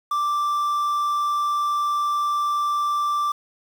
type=tone with quantisation; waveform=triangle; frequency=1174.7 Hz; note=D6; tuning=in tune; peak=-18 dBFS; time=0.11-3.32 s; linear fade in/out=5 ms; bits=7; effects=none